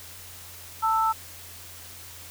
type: tone pair together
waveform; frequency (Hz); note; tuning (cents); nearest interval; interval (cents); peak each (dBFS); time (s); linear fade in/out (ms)
sine; 889 / 1318.4; A5 / E6; +18 / 0; perfect fifth; 682; -23; 0.82-1.13; 20
effects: added 88 Hz sine -50 dBFS peak until 2.3 s + white hiss -44 dBFS RMS until 2.3 s